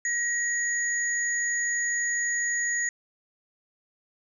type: tone pair together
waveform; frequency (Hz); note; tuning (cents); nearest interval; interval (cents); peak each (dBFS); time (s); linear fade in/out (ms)
sine; 1900 / 6776; A#6 / G#8; +33 / +34; octave + minor seventh; 2201; -26 / -29; 0.05-2.89; 2
effects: none